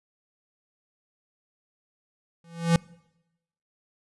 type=tone with exponential growth; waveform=square; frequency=167.9 Hz; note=E3; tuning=32 cents sharp; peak=-15 dBFS; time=2.44-2.76 s; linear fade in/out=2 ms; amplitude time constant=68 ms; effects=noise-tail reverb RT60 0.9 s tail -24 dB re dry + resampled to 24000 Hz